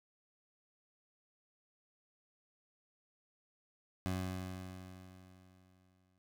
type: tone with exponential decay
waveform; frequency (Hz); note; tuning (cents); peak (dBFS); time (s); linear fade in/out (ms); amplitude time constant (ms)
20% pulse; 92.6; F#2; +2; -29; 4.06-6.18; 0; 460
effects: none